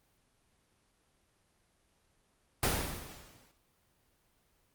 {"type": "noise with exponential decay", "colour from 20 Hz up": "pink", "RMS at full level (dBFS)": -27, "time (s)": [2.63, 3.51], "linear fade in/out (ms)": 1, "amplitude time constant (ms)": 190, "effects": ["pink hiss -72 dBFS RMS until 4.74 s", "Opus 24 kbps"]}